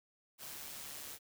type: noise with amplitude modulation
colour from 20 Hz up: white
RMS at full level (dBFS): -45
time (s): 0.38-1.19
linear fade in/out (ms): 50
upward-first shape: sine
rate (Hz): 144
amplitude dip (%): 45
effects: none